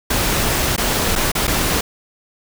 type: noise with dropouts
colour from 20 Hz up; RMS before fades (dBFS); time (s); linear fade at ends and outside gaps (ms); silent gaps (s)
pink; -18; 0.1-1.81; 5; 0.764-0.778 / 1.155-1.159 / 1.318-1.351 / 1.471-1.477
effects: none

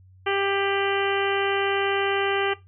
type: harmonic tone with a mistuned harmonic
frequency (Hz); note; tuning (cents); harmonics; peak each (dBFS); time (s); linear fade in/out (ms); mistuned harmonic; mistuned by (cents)
395.5; G4; +15; 1 / 2 / 3 / 4 / 5 / 6 / 7 / 8; -25 / -28 / -30 / -31 / -32 / -33 / -33 / -34; 0.26-2.54; 10; 8; -52
effects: noise-tail reverb RT60 0.2 s tail -17 dB re dry + added 93 Hz sine -49 dBFS peak until 2.67 s

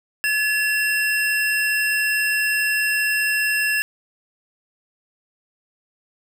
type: tone pair together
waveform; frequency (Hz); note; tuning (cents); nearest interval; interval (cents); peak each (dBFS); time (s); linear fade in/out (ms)
square; 1710.3 / 2715; A6 / F7; -50 / -50; minor sixth; 800; -21 / -23; 0.24-3.82; 0
effects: none

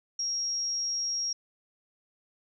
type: tone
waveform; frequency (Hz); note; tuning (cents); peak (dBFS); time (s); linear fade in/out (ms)
sine; 5600; F8; +4; -28; 0.19-1.33; 5
effects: none

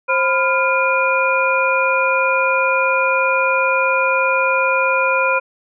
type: tone cluster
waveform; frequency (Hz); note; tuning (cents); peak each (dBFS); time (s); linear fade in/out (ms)
sine; 529 / 1002 / 1401 / 2424; C5 / B5 / F6 / D#7; +19 / +25 / +5 / -46; -19; 0.08-5.4; 20
effects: none

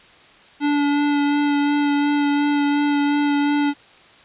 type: tone with vibrato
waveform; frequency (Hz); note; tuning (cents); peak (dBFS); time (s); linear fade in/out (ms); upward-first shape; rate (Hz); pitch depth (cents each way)
square; 289.2; D4; -27; -17; 0.6-3.74; 50; sine; 2.8; 14
effects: white hiss -48 dBFS RMS until 4.24 s + resampled to 8000 Hz

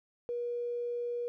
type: tone with tanh clipping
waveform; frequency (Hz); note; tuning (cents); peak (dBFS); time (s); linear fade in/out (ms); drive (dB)
triangle; 480; B4; -49; -32; 0.29-1.28; 0; 3
effects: none

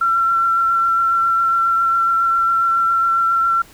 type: tone with vibrato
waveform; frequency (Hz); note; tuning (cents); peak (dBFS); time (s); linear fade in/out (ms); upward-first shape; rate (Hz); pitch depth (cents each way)
sine; 1356; E6; +49; -13; 0.01-3.62; 5; triangle; 7.3; 17
effects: pink hiss -45 dBFS RMS until 3.73 s

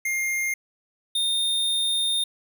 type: tone pair in turn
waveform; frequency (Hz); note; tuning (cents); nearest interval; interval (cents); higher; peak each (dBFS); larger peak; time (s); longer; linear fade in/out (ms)
square; 2119 / 3648; C7 / A#7; +21 / -38; major sixth; 941; second; -24 / -22; second; 0.05-0.54 / 1.15-2.24; second; 5
effects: none

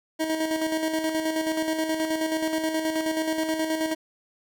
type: tone with tremolo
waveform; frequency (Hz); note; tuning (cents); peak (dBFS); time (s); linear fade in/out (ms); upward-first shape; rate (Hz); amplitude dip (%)
25% pulse; 317.5; D#4; +35; -19; 0.19-3.95; 20; square; 9.4; 45
effects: none

